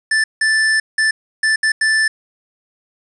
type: tone bursts at uneven times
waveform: square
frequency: 1760 Hz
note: A6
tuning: in tune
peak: -13 dBFS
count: 6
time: 0.11-0.24 / 0.41-0.8 / 0.98-1.11 / 1.43-1.56 / 1.63-1.72 / 1.81-2.08 s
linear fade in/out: 5 ms
effects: resampled to 24000 Hz + 7-bit